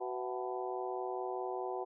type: harmonic tone with a mistuned harmonic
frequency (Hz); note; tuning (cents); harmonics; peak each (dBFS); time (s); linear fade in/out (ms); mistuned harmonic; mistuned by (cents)
124.7; B2; +17; 3 / 4 / 5 / 6 / 7 / 8; -39 / -44 / -45 / -41 / -46 / -47; 0-1.85; 20; 5; +120
effects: none